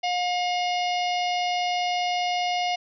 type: harmonic tone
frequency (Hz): 715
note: F5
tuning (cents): +41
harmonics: 1 / 3 / 4 / 5 / 6 / 7 / 8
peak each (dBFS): -24 / -32 / -32 / -40 / -41 / -37 / -42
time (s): 0.03-2.76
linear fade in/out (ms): 10
effects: none